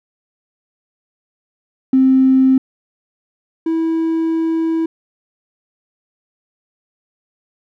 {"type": "tone pair in turn", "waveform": "triangle", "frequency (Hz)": [262.9, 325.8], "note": ["C4", "E4"], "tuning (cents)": [8, -20], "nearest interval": "major third", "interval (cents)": 372, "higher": "second", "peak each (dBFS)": [-4, -12], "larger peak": "first", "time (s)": [[1.93, 2.58], [3.66, 4.86]], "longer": "second", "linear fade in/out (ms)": 5, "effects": ["tanh soft clip ceiling -6 dBFS"]}